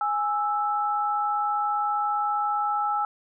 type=tone pair together; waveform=sine; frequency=830 / 1317.5 Hz; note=G#5 / E6; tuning=-1 / -1 cents; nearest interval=minor sixth; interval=800 cents; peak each=-25 / -26 dBFS; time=0.01-3.05 s; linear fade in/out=2 ms; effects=none